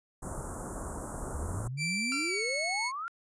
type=band-stop noise; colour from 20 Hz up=pink; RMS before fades=-38 dBFS; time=0.22-1.68 s; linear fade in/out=10 ms; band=1400 to 7400 Hz; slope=48 dB/octave
type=exponential sweep; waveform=sine; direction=up; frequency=66.3 to 1419 Hz; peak=-34 dBFS; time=1.34-3.08 s; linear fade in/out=0 ms
type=tone with pitch glide; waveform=sawtooth; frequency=2340 to 2196 Hz; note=D7 to C#7; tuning=-7 to -17 cents; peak=-27 dBFS; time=1.77-2.92 s; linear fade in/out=50 ms; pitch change=-110 cents; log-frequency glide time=2.26-2.44 s
type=tone with exponential decay; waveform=sawtooth; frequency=1364 Hz; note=F6; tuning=41 cents flat; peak=-32 dBFS; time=2.12-2.86 s; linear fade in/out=0 ms; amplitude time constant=160 ms
effects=resampled to 22050 Hz